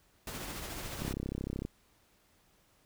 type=noise with tremolo; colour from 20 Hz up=pink; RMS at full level=-40 dBFS; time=0.27-1.13 s; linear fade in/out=2 ms; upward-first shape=sine; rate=14 Hz; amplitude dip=30%
type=click train; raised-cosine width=3 ms; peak=-23 dBFS; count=22; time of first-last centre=1.02-1.651 s; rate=33.3 Hz
effects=pink hiss -68 dBFS RMS until 2.85 s